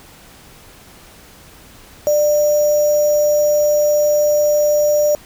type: tone with sample-and-hold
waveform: sine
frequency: 594 Hz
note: D5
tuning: 20 cents sharp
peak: -11 dBFS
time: 2.07-5.15 s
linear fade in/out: 0 ms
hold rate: 6300 Hz
effects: pink hiss -43 dBFS RMS until 5.25 s